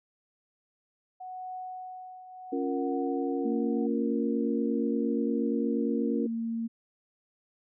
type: tone with tremolo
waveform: sine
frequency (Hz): 740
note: F#5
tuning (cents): 0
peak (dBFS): -35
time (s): 1.2-3.87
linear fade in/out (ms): 10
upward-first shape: triangle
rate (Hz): 0.71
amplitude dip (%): 70
type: chord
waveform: sine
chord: Bb minor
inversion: first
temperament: equal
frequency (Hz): 277.2 / 349.2 / 466.2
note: Db4 / F4 / Bb4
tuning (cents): 0 / 0 / 0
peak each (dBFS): -30 / -34 / -33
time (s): 2.52-6.27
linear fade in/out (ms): 10
type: tone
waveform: sine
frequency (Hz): 228.7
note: A#3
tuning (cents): -33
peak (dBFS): -29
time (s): 3.44-6.68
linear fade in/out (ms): 20
effects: none